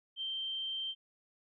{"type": "tone", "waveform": "sine", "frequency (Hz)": 3136, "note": "G7", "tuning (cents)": 0, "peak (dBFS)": -35, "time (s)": [0.16, 0.95], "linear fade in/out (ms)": 50, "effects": []}